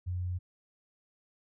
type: tone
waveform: sine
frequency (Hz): 90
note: F#2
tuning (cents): -47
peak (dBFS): -31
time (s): 0.06-0.39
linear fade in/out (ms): 20
effects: none